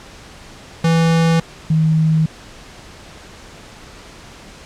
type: tone pair in turn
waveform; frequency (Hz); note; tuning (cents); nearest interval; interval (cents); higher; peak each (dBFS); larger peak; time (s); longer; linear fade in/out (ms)
square / sine; 164.81 / 158.41; E3 / D#3; 0 / +31; minor second; 69; first; -12 / -11; second; 0.84-1.4 / 1.7-2.26; neither; 5
effects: pink hiss -39 dBFS RMS until 4.65 s + low-pass 7000 Hz 12 dB/octave